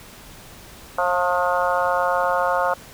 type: harmonic tone with a mistuned harmonic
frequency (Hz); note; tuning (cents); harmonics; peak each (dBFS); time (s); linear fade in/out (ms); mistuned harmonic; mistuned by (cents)
179.1; F3; +44; 3 / 4 / 5 / 6 / 7 / 8; -23 / -24 / -25 / -26 / -26 / -27; 0.98-2.74; 5; 4; -31
effects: pink hiss -43 dBFS RMS until 2.93 s